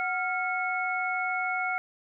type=tone cluster; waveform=sine; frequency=741 / 1395 / 2198 Hz; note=F#5 / F6 / C#7; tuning=+2 / -2 / -15 cents; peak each=-31 dBFS; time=0-1.78 s; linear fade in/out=0 ms; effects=none